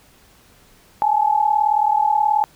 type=tone pair together; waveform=sine; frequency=830.6 / 869.2 Hz; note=G#5 / A5; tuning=0 / -21 cents; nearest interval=minor second; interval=79 cents; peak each=-17 dBFS; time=1.02-2.44 s; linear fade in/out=0 ms; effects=pink hiss -52 dBFS RMS until 2.55 s